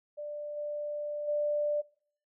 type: tone with level steps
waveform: sine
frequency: 591 Hz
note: D5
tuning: 11 cents sharp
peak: -36 / -33 / -27 dBFS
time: 0.17-1.82 s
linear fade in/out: 20 ms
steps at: 0.56 / 1.27 s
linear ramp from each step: 20 ms
effects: noise-tail reverb RT60 0.5 s tail -20 dB re dry